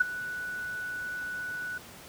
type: tone with ADSR envelope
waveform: sine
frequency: 1480 Hz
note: F#6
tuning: in tune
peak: -16 dBFS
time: 0-1.78 s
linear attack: 9 ms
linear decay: 16 ms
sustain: -17 dB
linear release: 5 ms
effects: pink hiss -48 dBFS RMS until 2.08 s + high-pass 80 Hz 12 dB/octave

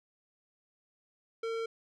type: tone with low-pass filter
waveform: square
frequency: 454.2 Hz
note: A#4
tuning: 45 cents flat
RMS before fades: -35 dBFS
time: 1.43-1.66 s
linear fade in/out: 5 ms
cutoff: 4200 Hz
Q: 0.55
effects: none

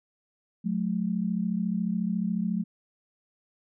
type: tone pair together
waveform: sine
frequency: 181.91 / 216 Hz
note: F#3 / A3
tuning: -29 / -32 cents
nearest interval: minor third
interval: 297 cents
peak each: -28 / -28 dBFS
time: 0.64-2.64 s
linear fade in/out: 20 ms
effects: none

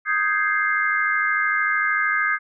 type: chord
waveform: sine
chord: Ab major seventh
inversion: second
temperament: equal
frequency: 1244.5 / 1568 / 1661.2 / 2093 Hz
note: Eb6 / G6 / Ab6 / C7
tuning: 0 / 0 / 0 / 0 cents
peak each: -24 dBFS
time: 0.05-2.39 s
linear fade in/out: 50 ms
effects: none

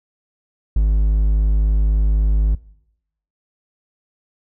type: tone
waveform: triangle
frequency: 51.9 Hz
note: G#1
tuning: in tune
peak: -10 dBFS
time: 0.76-2.55 s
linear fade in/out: 5 ms
effects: noise-tail reverb RT60 0.8 s tail -22 dB re dry

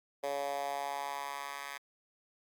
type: tone with high-pass filter sweep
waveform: 10% pulse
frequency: 140.9 Hz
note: C#3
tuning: 29 cents sharp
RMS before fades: -38 dBFS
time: 0.23-1.78 s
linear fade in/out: 10 ms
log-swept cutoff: 540 to 1400 Hz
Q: 3
effects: Opus 48 kbps

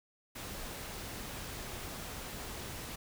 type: noise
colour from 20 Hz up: pink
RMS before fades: -43 dBFS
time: 0.35-2.96 s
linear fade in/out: 10 ms
effects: none

